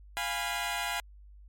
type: chord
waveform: 15% pulse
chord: F diminished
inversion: none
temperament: equal with one note detuned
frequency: 698.5 / 821.1 / 987.8 Hz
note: F5 / Ab5 / Cb6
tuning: 0 / -20 / 0 cents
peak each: -29 / -28 / -30 dBFS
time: 0.17-1 s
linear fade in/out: 0 ms
effects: added 50 Hz sine -49 dBFS peak until 1.48 s + MP3 64 kbps